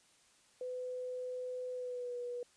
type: tone with pitch glide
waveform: sine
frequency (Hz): 503 to 486.7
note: B4 to B4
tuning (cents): +32 to -25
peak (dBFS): -38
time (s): 0.61-2.43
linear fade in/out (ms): 2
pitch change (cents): -57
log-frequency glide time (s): 1.73-2.17
effects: white hiss -67 dBFS RMS until 2.56 s + resampled to 22050 Hz